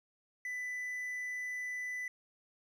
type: tone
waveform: triangle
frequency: 1993 Hz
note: B6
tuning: 15 cents sharp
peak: -35 dBFS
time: 0.45-2.08 s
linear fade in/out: 2 ms
effects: none